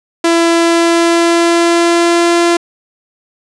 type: tone with pitch glide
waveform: sawtooth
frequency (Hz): 335.7 to 342.4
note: E4 to F4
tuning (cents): +32 to -34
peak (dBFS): -4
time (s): 0.24-2.57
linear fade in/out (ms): 5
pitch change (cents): +34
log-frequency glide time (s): 0.51-2.36
effects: resampled to 22050 Hz + 7-bit